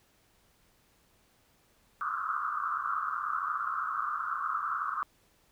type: band-pass noise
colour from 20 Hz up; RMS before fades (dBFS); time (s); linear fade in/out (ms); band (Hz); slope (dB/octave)
white; -33; 2.01-5.03; 0; 1100 to 1400; 96
effects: pink hiss -67 dBFS RMS until 5.51 s